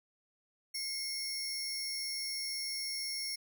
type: tone pair together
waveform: sawtooth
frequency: 2150 / 5474 Hz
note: C7 / F8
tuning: +47 / -36 cents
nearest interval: octave + major third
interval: 1617 cents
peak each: -40 / -34 dBFS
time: 0.74-3.36 s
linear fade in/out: 10 ms
effects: none